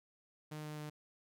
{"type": "tone with pitch steps", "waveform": "sawtooth", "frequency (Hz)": [152.6, 151.63, 150.67], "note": ["D#3", "D#3", "D3"], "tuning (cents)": [-33, -44, 45], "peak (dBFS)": -39, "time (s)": [0.51, 0.9], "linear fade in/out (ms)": 10, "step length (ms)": 130, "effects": []}